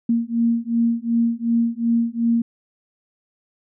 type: beating tone pair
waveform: sine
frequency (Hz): 231.2 / 233.9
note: A#3 / A#3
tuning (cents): -14 / +6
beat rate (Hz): 2.7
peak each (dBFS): -20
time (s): 0.09-2.42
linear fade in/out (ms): 5
effects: none